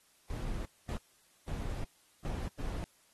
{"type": "noise bursts at uneven times", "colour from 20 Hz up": "brown", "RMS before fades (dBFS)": -37, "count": 5, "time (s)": [[0.3, 0.65], [0.89, 0.97], [1.48, 1.84], [2.25, 2.48], [2.59, 2.84]], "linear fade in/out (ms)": 0, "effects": ["white hiss -67 dBFS RMS until 3.13 s", "AAC 32 kbps"]}